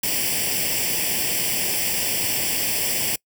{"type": "noise with comb filter", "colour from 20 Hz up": "white", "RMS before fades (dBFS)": -23, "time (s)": [0.03, 3.16], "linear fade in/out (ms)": 5, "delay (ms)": 0.38, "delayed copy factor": 0.85, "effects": ["noise-tail reverb RT60 0.1 s tail -25 dB re dry", "high-pass 80 Hz 12 dB/octave"]}